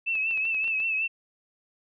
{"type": "tone with vibrato", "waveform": "sine", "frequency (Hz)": 2624, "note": "E7", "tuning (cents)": -9, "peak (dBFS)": -24, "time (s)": [0.06, 1.08], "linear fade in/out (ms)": 20, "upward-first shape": "triangle", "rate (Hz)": 5.3, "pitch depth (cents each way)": 62}
{"type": "clicks", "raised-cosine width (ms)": 0.3, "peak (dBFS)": -29, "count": 8, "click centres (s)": [0.154, 0.31, 0.375, 0.453, 0.546, 0.643, 0.678, 0.802]}
{"effects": []}